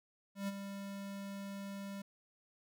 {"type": "tone with ADSR envelope", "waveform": "square", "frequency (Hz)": 198.1, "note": "G3", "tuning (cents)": 18, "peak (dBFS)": -35, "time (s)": [0.35, 2.02], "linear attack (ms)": 130, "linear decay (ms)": 29, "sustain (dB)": -8, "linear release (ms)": 6, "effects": []}